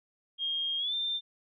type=tone with pitch glide; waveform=sine; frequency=3232 to 3586 Hz; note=G#7 to A7; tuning=-48 to +32 cents; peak=-29 dBFS; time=0.38-1.21 s; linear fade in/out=50 ms; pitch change=+180 cents; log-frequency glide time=0.78-0.94 s; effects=none